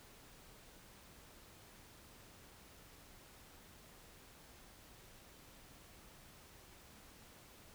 silence, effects pink hiss -60 dBFS RMS until 7.74 s

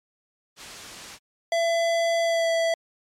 white noise, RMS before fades -38 dBFS, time 0.56-1.19 s, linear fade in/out 50 ms
square tone with pitch glide, 671 to 662.1 Hz, E5 to E5, +31 to +7 cents, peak -21 dBFS, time 1.52-2.74 s, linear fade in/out 2 ms, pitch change -24 cents, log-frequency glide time 2.23-2.49 s
effects low-pass 7000 Hz 12 dB/octave + MP3 96 kbps

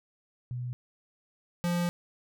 sine / square tone pair in turn, 123.47 / 174.24 Hz, B2 / F3, 0 / -4 cents, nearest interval tritone, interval 596 cents, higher second, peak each -32 / -27 dBFS, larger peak second, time 0.51-0.73 / 1.64-1.89 s, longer second, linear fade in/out 0 ms, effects none

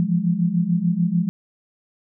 sine tone cluster, 168.5 / 175.3 / 208.2 Hz, E3 / F3 / G#3, +38 / +7 / +5 cents, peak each -22 / -20 / -24 dBFS, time 0-1.29 s, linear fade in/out 0 ms, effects none

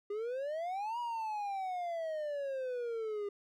triangle exponential two-way sweep, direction up then down, 401.6 to 970 to 401.6 Hz, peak -33 dBFS, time 0.1-3.29 s, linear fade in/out 5 ms, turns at 0.99 s, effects none

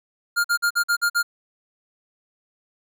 square tone bursts, 1407 Hz, F6, 12 cents sharp, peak -18 dBFS, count 7, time 0.36-1.23 s, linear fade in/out 20 ms, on 84 ms, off 47 ms, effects none

